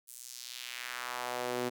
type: tone with high-pass filter sweep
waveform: sawtooth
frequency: 123.47 Hz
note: B2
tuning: in tune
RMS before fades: -39 dBFS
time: 0.07-1.7 s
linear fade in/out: 20 ms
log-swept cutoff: 9900 to 300 Hz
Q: 1.5
effects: none